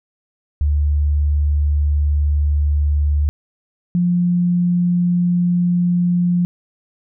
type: tone pair in turn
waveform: sine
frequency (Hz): 73.42 / 176.04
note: D2 / F3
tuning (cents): 0 / +14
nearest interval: octave + minor third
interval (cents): 1514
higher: second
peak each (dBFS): -13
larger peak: neither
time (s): 0.61-3.29 / 3.95-6.45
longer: first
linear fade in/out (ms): 0
effects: none